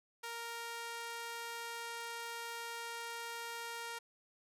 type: tone with high-pass filter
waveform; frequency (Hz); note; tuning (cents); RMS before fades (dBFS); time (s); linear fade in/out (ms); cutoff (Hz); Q
sawtooth; 465.5; A#4; -2; -44; 0.23-3.99; 10; 940; 0.86
effects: resampled to 32000 Hz